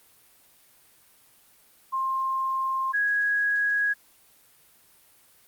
sine tone pair in turn, 1059 / 1658.9 Hz, C6 / G#6, +21 / -2 cents, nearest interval minor sixth, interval 777 cents, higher second, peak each -24 / -21 dBFS, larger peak second, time 1.92-2.93 / 2.93-3.94 s, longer neither, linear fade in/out 20 ms, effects white hiss -58 dBFS RMS until 5.47 s + Opus 32 kbps

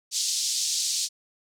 white band-pass noise, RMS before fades -27 dBFS, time 0.11-1.09 s, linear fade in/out 50 ms, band 4000 to 7300 Hz, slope 24 dB/octave, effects none

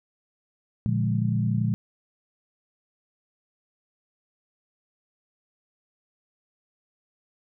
sine chord, Bb dominant seventh, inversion none, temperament equal, 116.54 / 146.83 / 174.61 / 207.7 Hz, Bb2 / D3 / F3 / Ab3, 0 / 0 / 0 / 0 cents, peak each -24 / -30 / -29 / -28 dBFS, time 0.86-1.74 s, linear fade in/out 0 ms, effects none

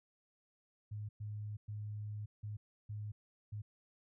sine tone bursts at uneven times, 105.2 Hz, G#2, 23 cents sharp, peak -40 dBFS, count 6, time 0.91-1.09 / 1.2-1.57 / 1.68-2.26 / 2.43-2.57 / 2.89-3.12 / 3.52-3.62 s, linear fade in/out 10 ms, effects none

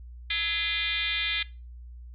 sine tone with frequency modulation, 2794 Hz, F7, in tune, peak -25 dBFS, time 0.3-1.43 s, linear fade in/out 5 ms, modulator 373 Hz, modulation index 2.7, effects noise-tail reverb RT60 0.3 s tail -20 dB re dry + added 60 Hz sine -41 dBFS peak until 2.14 s

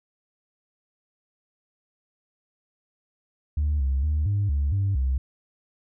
sine tone with pitch steps, 74.2 / 67.2 / 75.7 / 101.5 / 71.1 / 98.6 / 65.6 Hz, D2 / C2 / D#2 / G#2 / C#2 / G2 / C2, +18 / +47 / -47 / -39 / +45 / +11 / +5 cents, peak -19 dBFS, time 3.57-5.18 s, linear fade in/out 5 ms, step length 230 ms, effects tanh soft clip ceiling -18 dBFS

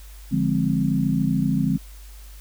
sine chord, D half-diminished seventh, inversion none, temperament equal, 146.83 / 174.61 / 207.7 / 261.6 Hz, D3 / F3 / Ab3 / C4, 0 / 0 / 0 / 0 cents, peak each -24 dBFS, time 0.31-1.78 s, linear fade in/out 20 ms, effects added 50 Hz sine -39 dBFS peak until 2.4 s + white hiss -50 dBFS RMS until 2.4 s

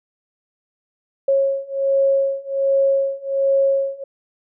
sine beating tone pair, 546 / 547.3 Hz, C#5 / C#5, -26 / -22 cents, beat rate 1.3 Hz, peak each -19 / -18 dBFS, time 1.28-4.04 s, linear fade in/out 5 ms, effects none

